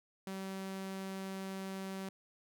sawtooth tone, 192 Hz, G3, 36 cents flat, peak -36 dBFS, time 0.27-2.09 s, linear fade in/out 2 ms, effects none

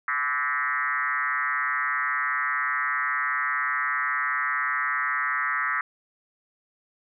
sine tone with frequency modulation, 1568 Hz, G6, in tune, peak -23 dBFS, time 0.08-5.81 s, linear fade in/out 2 ms, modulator 137 Hz, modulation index 3.2, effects none

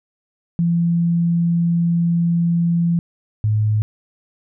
sine tone pair in turn, 170 / 107.09 Hz, F3 / A2, -46 / -46 cents, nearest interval minor sixth, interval 800 cents, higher first, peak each -14 dBFS, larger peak neither, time 0.59-2.99 / 3.44-3.82 s, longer first, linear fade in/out 0 ms, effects none

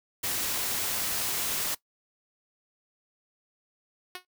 white noise, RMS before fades -30 dBFS, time 0.23-1.75 s, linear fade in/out 10 ms
5% pulse tone with exponential decay, 365 Hz, F#4, 24 cents flat, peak -22 dBFS, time 4.15-4.25 s, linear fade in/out 1 ms, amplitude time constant 20 ms
effects noise-tail reverb RT60 0.1 s tail -19 dB re dry

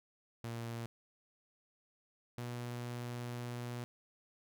sawtooth tone pair in turn, 116.54 / 121.09 Hz, A#2 / B2, 0 / -34 cents, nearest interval minor second, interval 66 cents, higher second, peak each -36 / -36 dBFS, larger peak neither, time 0.44-0.86 / 2.38-3.84 s, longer second, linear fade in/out 0 ms, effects none

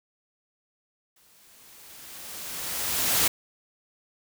white noise with exponential growth, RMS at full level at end -21 dBFS, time 1.16-3.28 s, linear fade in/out 5 ms, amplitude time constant 460 ms, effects none

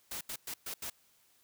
white noise bursts at uneven times, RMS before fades -40 dBFS, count 5, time 0.11-0.21 / 0.29-0.36 / 0.47-0.54 / 0.66-0.74 / 0.82-0.9 s, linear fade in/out 5 ms, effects white hiss -68 dBFS RMS until 1.43 s

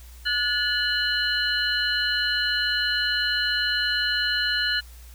sine tone cluster, 1452 / 1717 / 2962 / 4143 Hz, F#6 / A6 / F#7 / C8, -33 / -43 / +1 / -18 cents, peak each -27 dBFS, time 0.25-4.81 s, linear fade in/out 20 ms, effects added 60 Hz sine -42 dBFS peak until 5.14 s + white hiss -52 dBFS RMS until 5.14 s

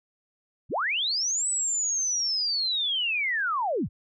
sine linear two-way sweep, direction up then down, 38.89 to 8040 to 38.89 Hz, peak -24 dBFS, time 0.69-3.89 s, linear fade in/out 50 ms, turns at 1.48 s, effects none

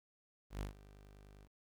sawtooth tone with ADSR envelope, 50.1 Hz, G1, 38 cents sharp, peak -34 dBFS, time 0.5-1.49 s, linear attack 110 ms, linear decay 120 ms, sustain -19 dB, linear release 52 ms, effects 12-bit

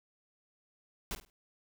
pink noise with echo, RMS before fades -37 dBFS, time 1.11-1.15 s, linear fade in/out 0 ms, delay 50 ms, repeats 3, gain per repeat -12 dB, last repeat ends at 1.3 s, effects none

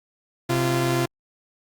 sawtooth tone pair together, 130.81 / 344.4 Hz, C3 / F4, 0 / -24 cents, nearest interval octave + perfect fourth, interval 1676 cents, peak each -19 dBFS, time 0.49-1.06 s, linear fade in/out 10 ms, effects Opus 48 kbps

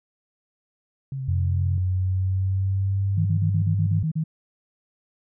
sine tone with vibrato, 133.4 Hz, C3, 34 cents sharp, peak -27 dBFS, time 1.12-1.78 s, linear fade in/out 2 ms, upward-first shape square, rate 6.7 Hz, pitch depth 26 cents each way
sine tone with pitch glide, 90 to 99.86 Hz, F#2 to G2, -47 to +33 cents, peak -20 dBFS, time 1.28-4.03 s, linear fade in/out 5 ms, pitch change +180 cents, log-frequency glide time 1.39-3.36 s
sine tone bursts, 158.4 Hz, D#3, 31 cents sharp, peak -21 dBFS, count 9, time 3.17-4.24 s, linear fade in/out 10 ms, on 86 ms, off 37 ms
effects none

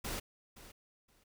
pink noise with echo, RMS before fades -39 dBFS, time 0.04-0.2 s, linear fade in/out 10 ms, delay 520 ms, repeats 2, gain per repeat -15 dB, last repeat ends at 1.24 s, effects none

